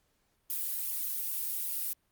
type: noise with flanger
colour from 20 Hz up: violet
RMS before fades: -34 dBFS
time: 0.5-1.93 s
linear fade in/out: 0 ms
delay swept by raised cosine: 0.49 to 5.69 ms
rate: 2.5 Hz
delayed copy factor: -0.95
effects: pink hiss -74 dBFS RMS until 2.11 s + Opus 48 kbps